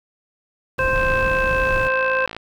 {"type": "noise", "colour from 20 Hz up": "brown", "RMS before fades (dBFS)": -26, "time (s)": [0.78, 1.88], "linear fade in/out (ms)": 5}
{"type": "harmonic tone", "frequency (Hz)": 523.3, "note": "C5", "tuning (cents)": 0, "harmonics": [1, 2, 3, 5], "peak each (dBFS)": [-21, -24, -21, -26], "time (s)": [0.79, 2.26], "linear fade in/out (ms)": 0}
{"type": "click train", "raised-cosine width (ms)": 0.3, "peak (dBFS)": -16, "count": 80, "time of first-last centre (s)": [0.96, 2.366], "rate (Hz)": 56.2}
{"effects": []}